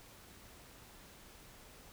silence, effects pink hiss -57 dBFS RMS until 1.92 s

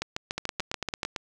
two click trains, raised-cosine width 0.2 ms, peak -12 / -13 dBFS, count 8 / 8, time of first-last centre 0.02-1.032 / 0.38-1.162 s, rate 6.92 / 8.95 Hz, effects none

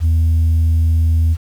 sine tone, 81.3 Hz, E2, 23 cents flat, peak -8 dBFS, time 0-1.37 s, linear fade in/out 50 ms, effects tanh soft clip ceiling -9 dBFS + 7-bit

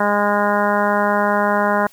harmonic tone, 205.4 Hz, G#3, 19 cents flat, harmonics 1 / 2 / 3 / 4 / 5 / 6 / 7 / 8 / 9, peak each -22 / -25 / -20 / -22 / -21 / -29 / -23 / -28 / -30 dBFS, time 0-1.87 s, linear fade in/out 5 ms, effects white hiss -50 dBFS RMS until 1.92 s

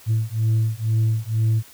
sine beating tone pair, 110 / 112.1 Hz, A2 / A2, 0 / +33 cents, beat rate 2.1 Hz, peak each -19 dBFS, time 0.06-1.63 s, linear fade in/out 50 ms, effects tanh soft clip ceiling -14 dBFS + white hiss -47 dBFS RMS until 1.73 s

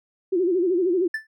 sine tone with vibrato, 359.1 Hz, F4, 48 cents sharp, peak -18 dBFS, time 0.32-1.08 s, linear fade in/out 10 ms, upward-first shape sine, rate 13 Hz, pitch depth 120 cents each way
triangle tone with exponential decay, 1760 Hz, A6, in tune, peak -19 dBFS, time 1.14-1.27 s, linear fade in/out 5 ms, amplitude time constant 27 ms
effects none

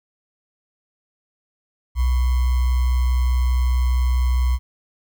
sine tone with sample-and-hold, 62.4 Hz, B1, 19 cents sharp, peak -15 dBFS, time 1.95-4.59 s, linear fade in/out 50 ms, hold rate 1050 Hz, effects none

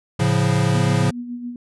square chord, A augmented, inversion none, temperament equal with one note detuned, 110 / 139.15 / 174.61 Hz, A2 / C#3 / E#3, 0 / +7 / 0 cents, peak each -21 / -20 / -22 dBFS, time 0.19-1.11 s, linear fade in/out 10 ms
sine tone with tremolo, 242.3 Hz, B3, 33 cents flat, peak -25 dBFS, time 0.74-1.56 s, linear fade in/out 2 ms, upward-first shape sine, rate 7.2 Hz, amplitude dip 50%
effects resampled to 24000 Hz

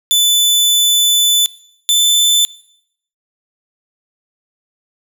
sawtooth tone pair in turn, 3500 / 3524 Hz, A7 / A7, -10 / +2 cents, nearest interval unison, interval 12 cents, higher second, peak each -6 dBFS, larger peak neither, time 0.11-1.46 / 1.89-2.45 s, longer first, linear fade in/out 0 ms, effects noise-tail reverb RT60 0.7 s tail -20 dB re dry

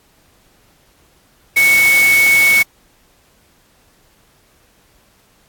sine tone in noise, 2216 Hz, C#7, 1 cent flat, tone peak -8 dBFS, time 1.56-2.63 s, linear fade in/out 10 ms, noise white, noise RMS -20 dBFS, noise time 1.56-2.63 s, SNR +9 dB, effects pink hiss -54 dBFS RMS until 5.48 s + AAC 64 kbps

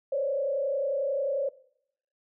sine tone with frequency modulation, 555 Hz, C#5, 2 cents sharp, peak -25 dBFS, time 0.12-1.49 s, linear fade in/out 5 ms, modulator 31.2 Hz, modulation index 1.1, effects noise-tail reverb RT60 0.7 s tail -20 dB re dry

